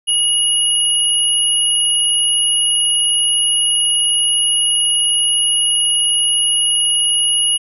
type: tone pair together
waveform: sine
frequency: 2897 / 10459 Hz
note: F#7 / E9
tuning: -37 / -15 cents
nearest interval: octave + minor seventh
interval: 2222 cents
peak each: -15 dBFS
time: 0.07-7.58 s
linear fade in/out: 20 ms
effects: none